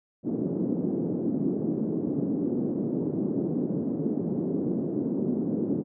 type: band-pass noise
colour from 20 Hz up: white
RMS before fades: -28 dBFS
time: 0.23-5.84 s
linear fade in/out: 50 ms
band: 170 to 340 Hz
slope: 24 dB/octave
effects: none